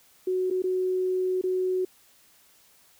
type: tone with dropouts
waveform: sine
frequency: 370 Hz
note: F#4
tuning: in tune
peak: -23 dBFS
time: 0.27-1.85 s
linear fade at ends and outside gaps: 5 ms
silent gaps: 0.502-0.509 / 0.622-0.639 / 1.414-1.437 s
effects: white hiss -59 dBFS RMS until 2.99 s